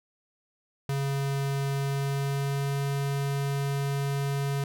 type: tone with pitch glide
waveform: square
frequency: 138.59 to 139.72 Hz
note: C#3 to C#3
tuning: 0 to +14 cents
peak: -27 dBFS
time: 0.89-4.64 s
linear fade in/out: 2 ms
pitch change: +14 cents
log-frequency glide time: 1.75-2.8 s
effects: none